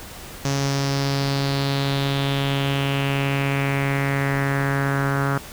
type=tone with low-pass filter sweep; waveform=sawtooth; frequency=138.59 Hz; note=C#3; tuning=in tune; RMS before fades=-22 dBFS; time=0.45-5.38 s; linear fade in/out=2 ms; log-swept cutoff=6100 to 1400 Hz; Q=3.7; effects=pink hiss -38 dBFS RMS until 5.52 s